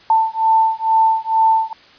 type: beating tone pair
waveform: sine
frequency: 889 / 891.2 Hz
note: A5 / A5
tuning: +18 / +22 cents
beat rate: 2.2 Hz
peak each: -15 / -15 dBFS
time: 0.1-1.73 s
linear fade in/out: 2 ms
effects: white hiss -46 dBFS RMS until 1.98 s + resampled to 11025 Hz